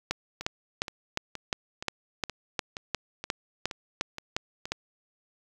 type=two click trains; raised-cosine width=0.2 ms; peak=-19 / -10 dBFS; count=10 / 14; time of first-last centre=0.41-4.655 / 0.11-4.72 s; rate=2.12 / 2.82 Hz; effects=8-bit